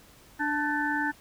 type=harmonic tone with a mistuned harmonic; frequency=293.7 Hz; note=D4; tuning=in tune; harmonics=1 / 3 / 5 / 6; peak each=-31 / -31 / -31 / -31 dBFS; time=0.39-1.12 s; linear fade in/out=20 ms; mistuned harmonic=5; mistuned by=+48 cents; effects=pink hiss -55 dBFS RMS until 1.2 s